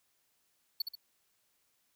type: tone with echo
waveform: square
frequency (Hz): 4435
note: C#8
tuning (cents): 0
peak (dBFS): -30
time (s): 0.8-0.82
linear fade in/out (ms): 5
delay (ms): 67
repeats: 2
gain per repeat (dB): -6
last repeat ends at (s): 0.954
effects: white hiss -75 dBFS RMS until 1.95 s